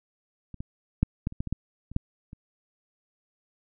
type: clicks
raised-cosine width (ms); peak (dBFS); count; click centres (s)
5; -28 / -22 / -8 / -14 / -28 / -17 / -21 / -14 / -29 / -11 / -30; 11; 0.543 / 0.605 / 1.03 / 1.271 / 1.324 / 1.405 / 1.473 / 1.526 / 1.916 / 1.964 / 2.331
effects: none